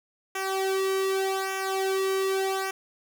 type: tone with flanger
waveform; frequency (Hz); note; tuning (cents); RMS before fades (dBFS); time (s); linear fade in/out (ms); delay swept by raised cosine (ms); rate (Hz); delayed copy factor
sawtooth; 384.3; G4; -34; -27; 0.35-2.71; 5; 0.23 to 1.43; 0.84; -0.8
effects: none

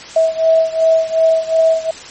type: beating tone pair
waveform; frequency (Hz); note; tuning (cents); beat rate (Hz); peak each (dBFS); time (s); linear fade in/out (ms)
sine; 647 / 649.7; E5 / E5; -32 / -25; 2.7; -12 / -14; 0.16-1.91; 5
effects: white hiss -33 dBFS RMS until 2.1 s + MP3 32 kbps

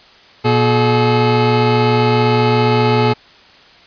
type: tone pair together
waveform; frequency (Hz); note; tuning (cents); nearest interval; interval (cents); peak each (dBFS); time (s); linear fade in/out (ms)
25% pulse; 120 / 427.6; B2 / A4; -49 / -49; octave + minor seventh; 2200; -10; 0.44-3.14; 20
effects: white hiss -44 dBFS RMS until 3.86 s + resampled to 11025 Hz

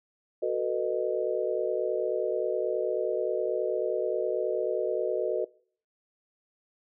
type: chord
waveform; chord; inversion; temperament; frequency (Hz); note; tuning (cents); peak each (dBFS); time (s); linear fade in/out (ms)
sine; B dominant seventh; second; just; 370.4 / 444.5 / 493.9 / 617.4; F#4 / A4 / B4 / D#5; +2 / +18 / 0 / -14; -31; 0.42-5.45; 10
effects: noise-tail reverb RT60 0.5 s tail -23 dB re dry

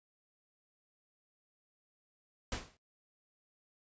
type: noise with exponential decay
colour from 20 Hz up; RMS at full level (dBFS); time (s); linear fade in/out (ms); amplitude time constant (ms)
pink; -34; 2.52-2.77; 2; 54
effects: noise-tail reverb RT60 0.1 s tail -17 dB re dry + resampled to 16000 Hz

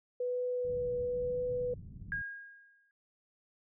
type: tone with vibrato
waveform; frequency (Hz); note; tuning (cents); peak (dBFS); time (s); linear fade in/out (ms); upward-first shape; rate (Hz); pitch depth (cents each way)
sine; 493.9; B4; 0; -31; 0.2-1.74; 5; triangle; 1; 12
type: low-pass noise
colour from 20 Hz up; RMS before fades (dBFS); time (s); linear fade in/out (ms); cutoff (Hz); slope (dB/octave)
white; -47; 0.64-2.22; 5; 170; 24
type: tone with exponential decay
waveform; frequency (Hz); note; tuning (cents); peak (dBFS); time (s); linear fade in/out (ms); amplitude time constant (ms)
sine; 1630; G#6; -33; -31; 2.12-2.91; 1; 170
effects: none

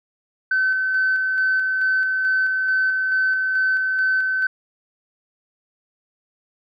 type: tone with tremolo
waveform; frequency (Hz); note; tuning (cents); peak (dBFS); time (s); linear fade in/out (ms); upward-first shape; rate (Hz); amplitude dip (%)
sine; 1527; G6; -46; -15; 0.51-4.47; 5; square; 2.3; 30
effects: tanh soft clip ceiling -12 dBFS

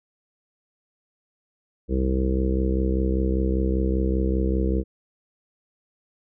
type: harmonic tone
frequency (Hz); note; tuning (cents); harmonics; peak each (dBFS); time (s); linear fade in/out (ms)
65.1; C2; -8; 1 / 2 / 3 / 4 / 5 / 6 / 7 / 8; -22 / -36 / -27 / -38 / -28 / -33 / -30 / -37; 1.88-4.84; 50
effects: none

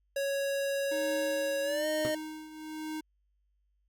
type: tone with pitch glide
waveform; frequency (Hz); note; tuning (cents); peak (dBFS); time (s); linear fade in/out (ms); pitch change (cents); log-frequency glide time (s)
square; 554.4 to 615.1; C#5 to D#5; 0 to -20; -30; 0.16-2.15; 5; +180; 1.63-1.87
type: tone with tremolo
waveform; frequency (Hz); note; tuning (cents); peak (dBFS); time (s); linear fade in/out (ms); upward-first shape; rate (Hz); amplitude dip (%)
square; 311.1; D#4; 0; -35; 0.91-3.01; 10; triangle; 1.1; 75
type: tone with exponential decay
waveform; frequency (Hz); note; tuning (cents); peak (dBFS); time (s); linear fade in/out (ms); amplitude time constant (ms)
15% pulse; 127.2; C3; -48; -25; 2.05-2.16; 0; 23
effects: added 50 Hz sine -70 dBFS peak until 3.88 s

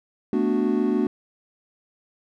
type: chord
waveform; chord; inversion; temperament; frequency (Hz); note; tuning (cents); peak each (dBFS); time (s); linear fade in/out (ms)
triangle; B minor seventh; third; equal; 220 / 246.9 / 293.7 / 370; A3 / B3 / D4 / F#4; 0 / 0 / 0 / 0; -23; 0.33-1.07; 2
effects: none

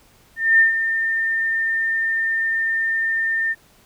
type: tone with ADSR envelope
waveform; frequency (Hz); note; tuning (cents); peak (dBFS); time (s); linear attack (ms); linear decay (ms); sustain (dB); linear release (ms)
sine; 1807; A6; +46; -9; 0.36-3.55; 230; 130; -9; 37
effects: pink hiss -54 dBFS RMS until 3.85 s

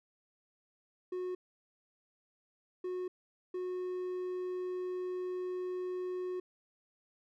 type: tone bursts at uneven times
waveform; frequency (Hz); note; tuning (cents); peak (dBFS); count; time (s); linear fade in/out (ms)
triangle; 364.9; F#4; -24; -33; 3; 1.12-1.35 / 2.84-3.08 / 3.54-6.4; 5
effects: none

